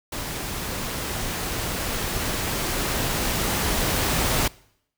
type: noise with level ramp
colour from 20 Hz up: pink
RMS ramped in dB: -31 to -22 dBFS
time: 0.12-4.48 s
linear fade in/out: 5 ms
effects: noise-tail reverb RT60 0.7 s tail -23 dB re dry